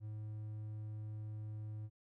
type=tone; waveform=triangle; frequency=107.2 Hz; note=A2; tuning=45 cents flat; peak=-40 dBFS; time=0-1.9 s; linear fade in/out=50 ms; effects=none